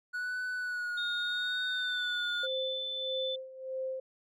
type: tone with vibrato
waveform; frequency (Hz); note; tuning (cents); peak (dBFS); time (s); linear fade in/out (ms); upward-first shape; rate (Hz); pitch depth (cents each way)
triangle; 1466; F#6; -16; -31; 0.13-2.47; 20; sine; 0.78; 36
type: tone with pitch glide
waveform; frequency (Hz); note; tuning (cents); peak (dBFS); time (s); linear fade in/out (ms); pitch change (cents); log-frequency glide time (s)
sine; 3694 to 3519; A#7 to A7; -16 to 0; -34; 0.97-3.36; 10; -84; 1.64-2.05
type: tone with tremolo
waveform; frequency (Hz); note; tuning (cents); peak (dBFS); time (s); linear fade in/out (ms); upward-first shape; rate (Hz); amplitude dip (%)
sine; 523.3; C5; 0; -32; 2.43-4; 5; sine; 1.6; 80
effects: none